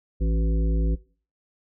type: harmonic tone with a mistuned harmonic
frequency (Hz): 55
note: A1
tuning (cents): 0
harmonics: 1 / 3 / 5 / 7 / 9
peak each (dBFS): -20 / -30 / -34 / -37 / -39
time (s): 0.2-0.96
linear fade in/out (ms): 20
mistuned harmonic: 7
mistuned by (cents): -40
effects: noise-tail reverb RT60 0.4 s tail -20 dB re dry